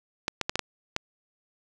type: clicks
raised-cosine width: 0.2 ms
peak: -9 dBFS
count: 6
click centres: 0.281 / 0.413 / 0.495 / 0.556 / 0.593 / 0.964 s
effects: none